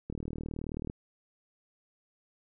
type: click train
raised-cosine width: 3 ms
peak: -24 dBFS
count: 32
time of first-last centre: 0.1-0.899 s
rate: 38.8 Hz
effects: none